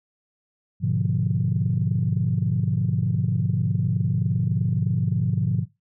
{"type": "chord", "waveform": "sine", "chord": "G# diminished seventh", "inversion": "none", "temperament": "equal", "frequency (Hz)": [103.83, 123.47, 146.83, 174.61], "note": ["G#2", "B2", "D3", "F3"], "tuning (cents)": [0, 0, 0, 0], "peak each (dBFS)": -25, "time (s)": [0.8, 5.66], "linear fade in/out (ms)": 50, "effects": ["noise-tail reverb RT60 0.2 s tail -17 dB re dry", "tanh soft clip ceiling -11 dBFS"]}